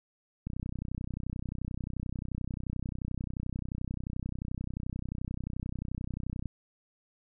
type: click train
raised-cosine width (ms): 5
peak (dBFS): -23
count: 189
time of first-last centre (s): 0.47-6.457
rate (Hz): 31.4
effects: none